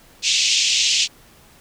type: band-pass noise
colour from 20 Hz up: pink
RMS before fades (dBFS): -18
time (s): 0.22-1.08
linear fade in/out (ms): 50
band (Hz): 2500 to 7100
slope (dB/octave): 48
effects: pink hiss -50 dBFS RMS until 1.6 s